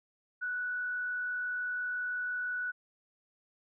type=tone with frequency modulation; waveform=sine; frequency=1478 Hz; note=F#6; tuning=2 cents flat; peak=-32 dBFS; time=0.41-2.72 s; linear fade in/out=20 ms; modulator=45.9 Hz; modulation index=0.32; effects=none